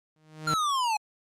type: tone with exponential growth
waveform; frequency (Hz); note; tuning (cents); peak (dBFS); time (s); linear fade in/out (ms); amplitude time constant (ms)
sawtooth; 155.56; D#3; 0; -23; 0.16-0.54; 2; 82
type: linear sweep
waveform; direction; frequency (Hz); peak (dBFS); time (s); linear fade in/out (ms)
square; down; 1400 to 830.6; -25; 0.47-0.97; 5
effects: low-pass 9000 Hz 12 dB/octave + Opus 48 kbps